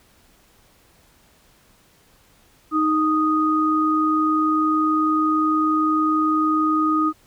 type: tone pair together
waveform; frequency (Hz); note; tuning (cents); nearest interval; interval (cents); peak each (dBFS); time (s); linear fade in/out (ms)
sine; 311.1 / 1242.3; D#4 / D#6; 0 / -3; 2 octaves; 2397; -19; 2.71-7.13; 50
effects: pink hiss -56 dBFS RMS until 7.26 s